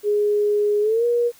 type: tone with pitch glide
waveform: sine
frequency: 415.3 to 477.1 Hz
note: G#4 to A#4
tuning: 0 to +40 cents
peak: -16 dBFS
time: 0.03-1.32 s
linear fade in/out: 50 ms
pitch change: +240 cents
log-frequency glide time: 0.81-1.05 s
effects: white hiss -51 dBFS RMS until 1.39 s